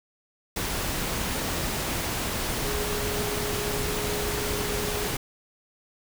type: tone in noise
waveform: sine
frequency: 415.3 Hz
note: G#4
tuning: in tune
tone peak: -32 dBFS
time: 2.64-5.08 s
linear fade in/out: 5 ms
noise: pink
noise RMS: -29 dBFS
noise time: 0.56-5.17 s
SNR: -6 dB
effects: none